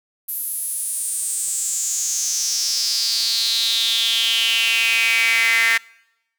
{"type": "tone with high-pass filter sweep", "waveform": "sawtooth", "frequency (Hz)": 227.9, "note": "A#3", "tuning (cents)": -39, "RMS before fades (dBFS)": -20, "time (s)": [0.28, 5.78], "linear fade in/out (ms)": 10, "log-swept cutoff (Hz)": [12000, 1900], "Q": 6.4, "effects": ["noise-tail reverb RT60 0.9 s tail -24 dB re dry"]}